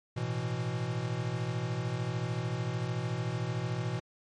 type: chord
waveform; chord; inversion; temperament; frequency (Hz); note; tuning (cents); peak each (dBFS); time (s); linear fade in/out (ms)
square; A suspended second; none; equal; 110 / 123.47 / 164.81; A2 / B2 / E3; 0 / 0 / 0; -38 / -34 / -38; 0.16-4; 10
effects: low-pass 6000 Hz 12 dB/octave + MP3 48 kbps